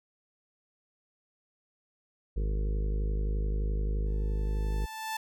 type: harmonic tone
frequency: 51.6 Hz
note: G#1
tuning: 10 cents flat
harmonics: 1 / 2 / 3 / 4 / 5 / 6 / 7 / 8 / 9 / 10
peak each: -27 / -43 / -41 / -47 / -50 / -55 / -47 / -47 / -46 / -58 dBFS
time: 2.36-4.86 s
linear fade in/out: 10 ms
type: tone with exponential growth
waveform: sawtooth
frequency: 880 Hz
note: A5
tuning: in tune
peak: -27 dBFS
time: 4.06-5.17 s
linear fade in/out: 5 ms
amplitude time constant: 240 ms
effects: none